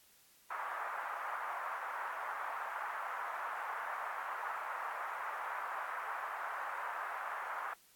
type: band-pass noise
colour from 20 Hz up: pink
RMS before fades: -41 dBFS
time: 0.5-7.74 s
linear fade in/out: 10 ms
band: 890 to 1500 Hz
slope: 24 dB/octave
effects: white hiss -65 dBFS RMS until 7.95 s + AAC 64 kbps